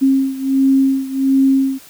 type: beating tone pair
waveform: sine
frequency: 268.5 / 269.9 Hz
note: C4 / C#4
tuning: +45 / -46 cents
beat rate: 1.4 Hz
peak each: -13 / -16 dBFS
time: 0.01-1.79 s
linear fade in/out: 20 ms
effects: white hiss -42 dBFS RMS until 1.89 s